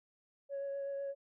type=tone with vibrato; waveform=sine; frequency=556 Hz; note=C#5; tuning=5 cents sharp; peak=-35 dBFS; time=0.49-1.15 s; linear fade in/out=50 ms; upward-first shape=triangle; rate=8 Hz; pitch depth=14 cents each way; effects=tanh soft clip ceiling -34 dBFS